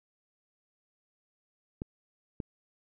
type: clicks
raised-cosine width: 3 ms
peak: -22 dBFS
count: 2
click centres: 1.819 / 2.402 s
effects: none